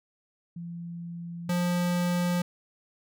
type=tone pair in turn; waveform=sine / square; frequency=170.7 / 176.31 Hz; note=F3 / F3; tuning=-39 / +17 cents; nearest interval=minor second; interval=56 cents; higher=second; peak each=-35 / -25 dBFS; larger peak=second; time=0.56-1.49 / 1.49-2.42 s; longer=neither; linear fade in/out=5 ms; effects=none